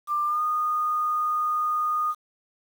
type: tone with pitch glide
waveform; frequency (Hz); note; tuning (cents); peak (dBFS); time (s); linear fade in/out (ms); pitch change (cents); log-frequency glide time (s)
sine; 1188 to 1229.2; D6 to D#6; +20 to -21; -22; 0.07-2.15; 50; +59; 0.25-0.42
effects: 8-bit